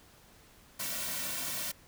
white noise with comb filter, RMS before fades -36 dBFS, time 0.79-1.72 s, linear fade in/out 10 ms, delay 2.4 ms, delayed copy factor -0.8, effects pink hiss -59 dBFS RMS until 1.87 s

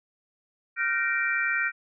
sine chord, G minor seventh, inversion third, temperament equal with one note detuned, 1396.9 / 1536.6 / 1864.7 / 2349 Hz, F6 / G6 / Bb6 / D7, 0 / -35 / 0 / 0 cents, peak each -29 dBFS, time 0.76-1.72 s, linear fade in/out 50 ms, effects none

